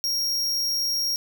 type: tone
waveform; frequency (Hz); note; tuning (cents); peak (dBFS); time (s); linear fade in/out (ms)
45% pulse; 5588; F8; 0; -23; 0.04-1.16; 0
effects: none